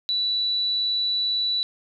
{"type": "tone", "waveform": "sine", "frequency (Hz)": 3951, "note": "B7", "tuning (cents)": 0, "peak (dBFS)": -21, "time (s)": [0.09, 1.63], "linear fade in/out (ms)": 0, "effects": []}